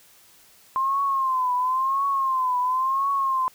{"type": "tone with vibrato", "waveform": "sine", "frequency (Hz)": 1050, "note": "C6", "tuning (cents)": 6, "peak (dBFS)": -20, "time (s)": [0.76, 3.48], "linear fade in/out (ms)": 0, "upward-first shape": "triangle", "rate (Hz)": 0.96, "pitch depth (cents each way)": 110, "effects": ["white hiss -54 dBFS RMS until 3.54 s"]}